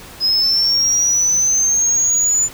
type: linear sweep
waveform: sine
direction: up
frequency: 5060 to 7040 Hz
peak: -10 dBFS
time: 0.2-2.49 s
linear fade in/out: 50 ms
effects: tanh soft clip ceiling -11 dBFS + pink hiss -37 dBFS RMS until 2.53 s